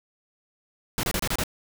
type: noise bursts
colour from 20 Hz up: pink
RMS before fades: -26 dBFS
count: 6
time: 0.98-1.437 s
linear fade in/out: 0 ms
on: 52 ms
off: 29 ms
effects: none